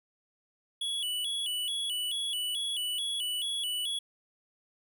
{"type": "tone with vibrato", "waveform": "square", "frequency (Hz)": 3157, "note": "G7", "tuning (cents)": 12, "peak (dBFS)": -31, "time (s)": [0.81, 3.99], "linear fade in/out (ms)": 5, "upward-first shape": "square", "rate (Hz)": 2.3, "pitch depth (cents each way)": 110, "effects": []}